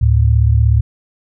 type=tone pair together; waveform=sine; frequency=73.42 / 110.01 Hz; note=D2 / A2; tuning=0 / 0 cents; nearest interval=perfect fifth; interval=700 cents; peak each=-11 dBFS; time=0.01-0.81 s; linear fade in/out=10 ms; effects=none